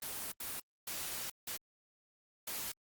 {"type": "noise bursts at uneven times", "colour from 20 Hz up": "white", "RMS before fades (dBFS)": -41, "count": 5, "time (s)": [[0.02, 0.32], [0.4, 0.6], [0.87, 1.3], [1.47, 1.57], [2.47, 2.72]], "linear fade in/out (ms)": 5, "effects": ["Opus 24 kbps"]}